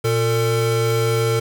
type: tone pair together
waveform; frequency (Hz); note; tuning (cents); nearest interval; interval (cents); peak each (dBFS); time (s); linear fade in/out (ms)
square; 117.5 / 450.9; A#2 / A4; +14 / +42; octave + major seventh; 2328; -20; 0.04-1.4; 10
effects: none